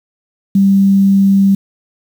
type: tone with quantisation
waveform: sine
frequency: 196 Hz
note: G3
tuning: in tune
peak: -6 dBFS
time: 0.55-1.55 s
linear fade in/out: 5 ms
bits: 6
effects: none